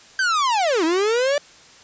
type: linear two-way sweep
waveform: 45% pulse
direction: down then up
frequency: 1585 to 309.5 to 590 Hz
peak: -17 dBFS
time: 0.19-1.38 s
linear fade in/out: 2 ms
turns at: 0.84 s
effects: white hiss -47 dBFS RMS until 1.83 s + resampled to 16000 Hz

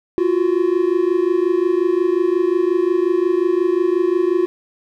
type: tone pair together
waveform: triangle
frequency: 343.8 / 369.4 Hz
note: F4 / F#4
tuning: -27 / -3 cents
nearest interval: minor second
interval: 124 cents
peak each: -15 dBFS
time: 0.18-4.46 s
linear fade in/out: 0 ms
effects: none

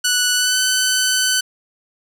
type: tone with pitch glide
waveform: 10% pulse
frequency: 1480 to 1511.1 Hz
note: F#6 to F#6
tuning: 0 to +36 cents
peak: -6 dBFS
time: 0.04-1.41 s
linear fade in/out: 10 ms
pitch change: +36 cents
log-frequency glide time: 0.35-0.58 s
effects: none

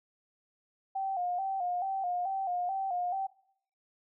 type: tone with vibrato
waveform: sine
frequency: 743 Hz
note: F#5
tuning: 7 cents sharp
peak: -30 dBFS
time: 0.95-3.27 s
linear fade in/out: 10 ms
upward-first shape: square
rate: 2.3 Hz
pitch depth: 72 cents each way
effects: noise-tail reverb RT60 0.6 s tail -17 dB re dry

